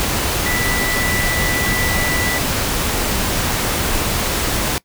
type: tone in noise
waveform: sine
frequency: 1975.5 Hz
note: B6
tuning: in tune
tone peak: -21 dBFS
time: 0.46-2.38 s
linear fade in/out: 0 ms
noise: pink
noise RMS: -19 dBFS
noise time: 0-4.78 s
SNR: -5 dB
effects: noise-tail reverb RT60 0.1 s tail -21 dB re dry